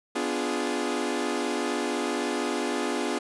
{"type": "chord", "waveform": "sawtooth", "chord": "B diminished seventh", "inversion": "none", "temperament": "equal with one note detuned", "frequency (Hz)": [249.7, 293.7, 349.2, 415.3], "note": ["B3", "D4", "F4", "Ab4"], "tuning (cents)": [19, 0, 0, 0], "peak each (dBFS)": -28, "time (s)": [0.15, 3.19], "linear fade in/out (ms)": 10, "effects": ["resampled to 24000 Hz"]}